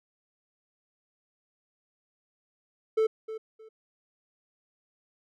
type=tone with echo; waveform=triangle; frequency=440 Hz; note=A4; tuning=in tune; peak=-19 dBFS; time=2.97-3.07 s; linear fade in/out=10 ms; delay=310 ms; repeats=2; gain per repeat=-13 dB; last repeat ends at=3.69 s; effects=none